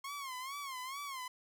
sawtooth tone with vibrato, 1076 Hz, C6, 48 cents sharp, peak -37 dBFS, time 0.04-1.28 s, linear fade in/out 5 ms, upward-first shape sine, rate 2.3 Hz, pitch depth 120 cents each way, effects none

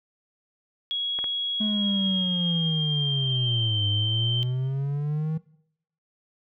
sine tone with pitch glide, 3322 to 3117 Hz, G#7 to G7, 0 to -11 cents, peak -25 dBFS, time 0.91-4.43 s, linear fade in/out 0 ms, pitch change -111 cents, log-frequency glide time 1.55-3.79 s
clicks, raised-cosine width 0.5 ms, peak -22 dBFS, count 2, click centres 1.189 / 1.242 s
triangle linear two-way sweep, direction down then up, 215.9 to 101.8 to 160 Hz, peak -22 dBFS, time 1.6-5.38 s, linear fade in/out 10 ms, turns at 3.87 s
effects noise-tail reverb RT60 0.7 s tail -20 dB re dry

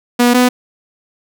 sawtooth tone pair in turn, 242.7 / 248.9 Hz, B3 / B3, -30 / +14 cents, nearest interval unison, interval 44 cents, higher second, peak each -4 dBFS, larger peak neither, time 0.19-0.34 / 0.34-0.49 s, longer neither, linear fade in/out 10 ms, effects none

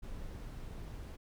brown noise, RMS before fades -44 dBFS, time 0.02-1.17 s, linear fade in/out 20 ms, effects none

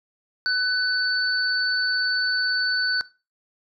sine tone pair together, 1500 / 4491 Hz, F#6 / C#8, +23 / +22 cents, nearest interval octave + perfect fifth, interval 1899 cents, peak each -21 / -24 dBFS, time 0.46-3.01 s, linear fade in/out 0 ms, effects noise-tail reverb RT60 0.3 s tail -19 dB re dry

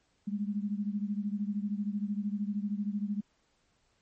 sine beating tone pair, 201.6 / 214.6 Hz, G3 / A3, +49 / -43 cents, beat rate 13 Hz, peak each -32 / -35 dBFS, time 0.27-3.21 s, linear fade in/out 10 ms, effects pink hiss -72 dBFS RMS until 4.01 s + MP3 32 kbps

